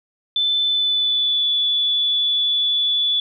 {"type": "tone with pitch glide", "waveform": "sine", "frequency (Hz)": [3520, 3448], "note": ["A7", "A7"], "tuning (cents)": [0, -36], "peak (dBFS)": -16, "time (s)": [0.36, 3.2], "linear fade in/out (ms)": 2, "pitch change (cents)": -36, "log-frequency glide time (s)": [0.64, 1.5], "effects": []}